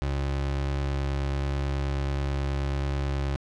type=tone; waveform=30% pulse; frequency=69.3 Hz; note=C#2; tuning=in tune; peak=-23 dBFS; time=0.02-3.36 s; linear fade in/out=0 ms; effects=low-pass 5000 Hz 12 dB/octave